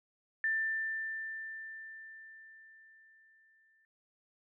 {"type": "tone with exponential decay", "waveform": "sine", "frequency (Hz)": 1780, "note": "A6", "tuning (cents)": 20, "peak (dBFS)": -28, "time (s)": [0.44, 3.85], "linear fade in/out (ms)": 1, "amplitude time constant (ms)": 740, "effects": []}